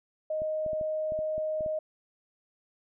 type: tone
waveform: sine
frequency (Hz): 622.3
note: D#5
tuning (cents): 0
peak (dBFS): -28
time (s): 0.3-1.79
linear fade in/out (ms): 5
type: clicks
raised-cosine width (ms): 3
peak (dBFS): -31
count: 9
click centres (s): 0.419 / 0.663 / 0.732 / 0.812 / 1.121 / 1.19 / 1.38 / 1.608 / 1.662
effects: none